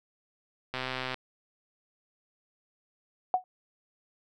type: click train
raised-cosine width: 0.3 ms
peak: -17 dBFS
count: 53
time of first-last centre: 0.74-1.143 s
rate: 129 Hz
type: tone with exponential decay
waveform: sine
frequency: 738 Hz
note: F#5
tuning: 5 cents flat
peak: -17 dBFS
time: 3.34-3.44 s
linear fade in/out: 1 ms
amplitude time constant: 20 ms
effects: none